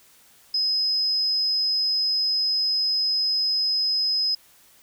sine tone, 5070 Hz, D#8, 32 cents sharp, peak -20 dBFS, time 0.54-4.35 s, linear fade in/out 5 ms, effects white hiss -55 dBFS RMS until 4.82 s

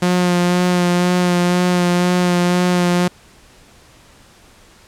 sawtooth tone with vibrato, 178 Hz, F3, 33 cents sharp, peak -9 dBFS, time 0.02-3.08 s, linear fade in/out 5 ms, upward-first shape sine, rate 2 Hz, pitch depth 19 cents each way, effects pink hiss -47 dBFS RMS until 4.87 s + low-pass 10000 Hz 12 dB/octave

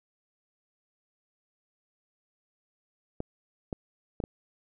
clicks, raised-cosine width 2 ms, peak -19 dBFS, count 4, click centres 3.204 / 3.728 / 4.202 / 4.239 s, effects none

